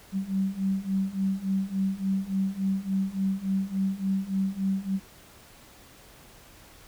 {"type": "beating tone pair", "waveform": "sine", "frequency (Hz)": [191, 194.5], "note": ["G3", "G3"], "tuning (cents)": [-45, -13], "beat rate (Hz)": 3.5, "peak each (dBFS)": [-29, -27], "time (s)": [0.12, 5], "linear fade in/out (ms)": 50, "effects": ["pink hiss -52 dBFS RMS until 6.87 s"]}